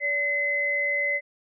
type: tone pair together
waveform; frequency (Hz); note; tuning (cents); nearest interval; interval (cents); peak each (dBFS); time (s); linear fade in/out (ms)
sine; 573 / 2042; D5 / C7; -43 / -43; octave + minor seventh; 2200; -31 / -23; 0-1.21; 50
effects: none